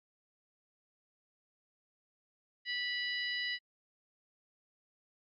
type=harmonic tone with a mistuned harmonic; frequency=981 Hz; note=B5; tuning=12 cents flat; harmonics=2 / 3 / 4 / 5; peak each=-36 / -40 / -42 / -44 dBFS; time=2.65-3.59 s; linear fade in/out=50 ms; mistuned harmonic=4; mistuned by=+19 cents; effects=AAC 64 kbps